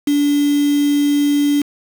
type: tone with quantisation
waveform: sine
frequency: 288.7 Hz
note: D4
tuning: 30 cents flat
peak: -12 dBFS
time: 0.07-1.62 s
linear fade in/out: 5 ms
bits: 4
effects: none